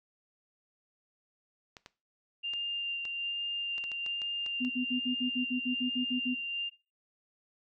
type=clicks; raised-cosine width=0.2 ms; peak=-29 dBFS; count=11; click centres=1.768 / 1.861 / 2.536 / 3.053 / 3.781 / 3.84 / 3.917 / 4.063 / 4.218 / 4.463 / 4.649 s
type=tone with vibrato; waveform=sine; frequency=2794 Hz; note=F7; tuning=in tune; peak=-32 dBFS; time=2.43-6.7 s; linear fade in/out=20 ms; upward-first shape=sine; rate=1.2 Hz; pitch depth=8 cents each way
type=tone bursts; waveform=sine; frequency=251.3 Hz; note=B3; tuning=30 cents sharp; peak=-29 dBFS; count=12; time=4.6-6.349 s; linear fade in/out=20 ms; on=99 ms; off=51 ms
effects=noise-tail reverb RT60 0.3 s tail -18 dB re dry